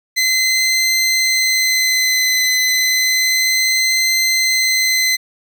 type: tone with vibrato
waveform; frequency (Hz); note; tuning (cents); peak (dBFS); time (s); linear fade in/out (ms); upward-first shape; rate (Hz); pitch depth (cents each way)
20% pulse; 2045; C7; -40; -8; 0.16-5.17; 20; triangle; 0.31; 18
effects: none